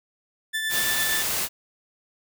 30% pulse tone with tremolo, 1760 Hz, A6, in tune, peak -21 dBFS, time 0.53-1.23 s, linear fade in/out 20 ms, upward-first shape triangle, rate 8.7 Hz, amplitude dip 40%
white noise, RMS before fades -26 dBFS, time 0.69-1.49 s, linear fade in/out 50 ms
effects none

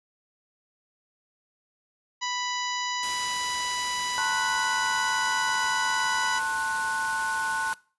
harmonic tone, 987.8 Hz, B5, in tune, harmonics 1 / 2 / 3 / 4 / 5 / 6 / 7, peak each -31 / -34 / -36 / -37 / -38 / -39 / -39 dBFS, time 2.21-6.4 s, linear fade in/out 20 ms
white noise, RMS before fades -37 dBFS, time 3.03-7.74 s, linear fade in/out 0 ms
sine chord, F# diminished, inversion first, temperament just, 888 / 1065.6 / 1480 Hz, A5 / C6 / F#6, +16 / +31 / 0 cents, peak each -31 / -33 / -28 dBFS, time 4.18-7.73 s, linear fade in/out 0 ms
effects noise-tail reverb RT60 0.4 s tail -23 dB re dry + resampled to 24000 Hz

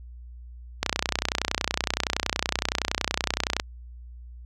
click train, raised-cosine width 0.2 ms, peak -5 dBFS, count 86, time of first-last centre 0.83-3.599 s, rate 30.7 Hz, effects added 60 Hz sine -40 dBFS peak until 4.45 s

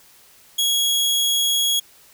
sawtooth tone, 3322 Hz, G#7, in tune, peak -14 dBFS, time 0.58-1.8 s, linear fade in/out 10 ms, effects white hiss -51 dBFS RMS until 2.13 s

